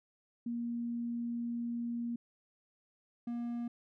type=tone pair in turn; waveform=sine / triangle; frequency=236.2 / 237.4 Hz; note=A#3 / A#3; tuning=+23 / +32 cents; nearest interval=unison; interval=9 cents; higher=second; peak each=-34 / -33 dBFS; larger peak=second; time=0.46-2.16 / 3.27-3.68 s; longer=first; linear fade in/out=5 ms; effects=none